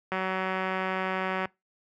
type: click train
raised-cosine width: 0.5 ms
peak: -15 dBFS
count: 252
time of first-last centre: 0.12-1.455 s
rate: 188 Hz
effects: noise-tail reverb RT60 0.2 s tail -23 dB re dry + high-pass 80 Hz 12 dB/octave